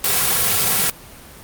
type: noise with comb filter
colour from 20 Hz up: white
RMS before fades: -17 dBFS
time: 0.04-0.9 s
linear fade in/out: 2 ms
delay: 3.3 ms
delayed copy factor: -0.7
effects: pink hiss -40 dBFS RMS until 1.43 s + Opus 24 kbps